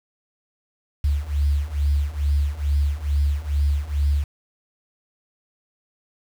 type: beating tone pair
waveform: sine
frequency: 70.7 / 73 Hz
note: C#2 / D2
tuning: +35 / -10 cents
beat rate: 2.3 Hz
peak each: -22 / -20 dBFS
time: 1.04-4.24 s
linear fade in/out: 5 ms
effects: tanh soft clip ceiling -11 dBFS + 7-bit